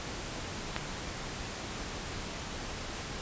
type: click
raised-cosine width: 0.3 ms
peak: -14 dBFS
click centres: 0.764 s
effects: pink hiss -39 dBFS RMS until 3.21 s + resampled to 16000 Hz